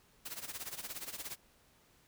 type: noise with tremolo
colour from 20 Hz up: white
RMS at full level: -41 dBFS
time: 0.25-1.36 s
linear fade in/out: 10 ms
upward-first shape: sine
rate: 17 Hz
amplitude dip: 80%
effects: pink hiss -67 dBFS RMS until 2.07 s